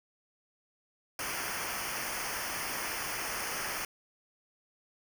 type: noise with comb filter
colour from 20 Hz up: pink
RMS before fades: -36 dBFS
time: 1.19-3.85 s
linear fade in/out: 2 ms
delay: 0.26 ms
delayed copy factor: -0.85
effects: none